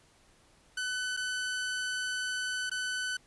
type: tone with dropouts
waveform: sawtooth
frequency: 1504 Hz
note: F#6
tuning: 28 cents sharp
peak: -28 dBFS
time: 0.77-3.17 s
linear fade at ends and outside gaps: 5 ms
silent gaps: 1.167-1.172 / 2.697-2.714 s
effects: pink hiss -63 dBFS RMS until 3.26 s + resampled to 24000 Hz